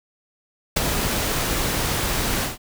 pink noise with ADSR envelope, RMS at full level -18 dBFS, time 0.76-2.58 s, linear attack 9 ms, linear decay 17 ms, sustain -5 dB, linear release 160 ms, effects none

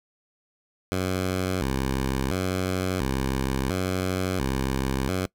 10% pulse tone with vibrato, 78.5 Hz, D#2, 16 cents sharp, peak -16 dBFS, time 0.92-5.26 s, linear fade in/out 0 ms, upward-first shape square, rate 0.72 Hz, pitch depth 290 cents each way, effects noise-tail reverb RT60 0.1 s tail -22 dB re dry

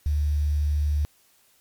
sine tone with quantisation, 73.9 Hz, D2, 11 cents sharp, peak -20 dBFS, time 0.06-1.05 s, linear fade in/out 0 ms, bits 8, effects white hiss -61 dBFS RMS until 1.6 s + MP3 96 kbps

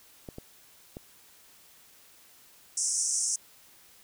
clicks, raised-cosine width 2 ms, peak -26 dBFS, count 3, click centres 0.288 / 0.384 / 0.969 s
pink band-pass noise, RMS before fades -29 dBFS, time 2.77-3.36 s, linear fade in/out 5 ms, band 5500 to 9500 Hz, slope 96 dB/octave
effects white hiss -57 dBFS RMS until 4.03 s

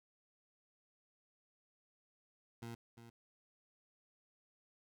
20% pulse tone with echo, 116.54 Hz, A#2, in tune, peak -40 dBFS, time 2.62-2.75 s, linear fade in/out 5 ms, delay 350 ms, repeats 1, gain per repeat -10 dB, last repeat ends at 3.1 s, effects none

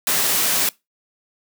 white noise, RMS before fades -19 dBFS, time 0.07-0.69 s, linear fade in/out 2 ms, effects noise-tail reverb RT60 0.2 s tail -22 dB re dry + high-pass 150 Hz 12 dB/octave

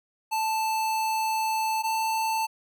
square tone pair in turn, 880 / 887.1 Hz, A5 / A5, 0 / +14 cents, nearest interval unison, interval 14 cents, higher second, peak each -25 dBFS, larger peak neither, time 0.31-1.83 / 1.83-2.47 s, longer first, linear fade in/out 20 ms, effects none

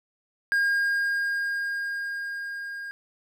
triangle tone with level ramp, 1619 Hz, G#6, 45 cents flat, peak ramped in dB -18 to -32 dBFS, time 0.52-2.91 s, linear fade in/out 0 ms, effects none

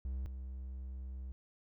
triangle tone pair in turn, 64.9 / 64.65 Hz, C2 / C2, -13 / -20 cents, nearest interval unison, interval 7 cents, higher first, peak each -34 / -39 dBFS, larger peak first, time 0.05-0.26 / 0.26-1.32 s, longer second, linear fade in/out 0 ms, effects none

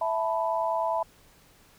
sine chord, E suspended fourth, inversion none, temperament just, 659.3 / 879 / 988.9 Hz, E5 / A5 / B5, 0 / -2 / +2 cents, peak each -28 / -30 / -29 dBFS, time 0.01-1.03 s, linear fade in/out 5 ms, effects pink hiss -58 dBFS RMS until 1.78 s

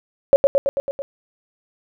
sine tone with echo, 554.4 Hz, C#5, in tune, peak -6 dBFS, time 0.33-0.36 s, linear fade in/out 0 ms, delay 110 ms, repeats 6, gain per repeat -3 dB, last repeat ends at 1.02 s, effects none

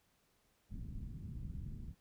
pink low-pass noise, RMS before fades -45 dBFS, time 0.69-1.95 s, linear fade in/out 50 ms, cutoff 210 Hz, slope 24 dB/octave, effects pink hiss -75 dBFS RMS until 2 s

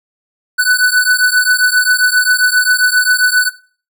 square beating tone pair, 1490 / 1497.5 Hz, F#6 / F#6, +12 / +20 cents, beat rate 7.5 Hz, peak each -12 dBFS, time 0.58-3.5 s, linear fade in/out 20 ms, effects noise-tail reverb RT60 0.4 s tail -18 dB re dry

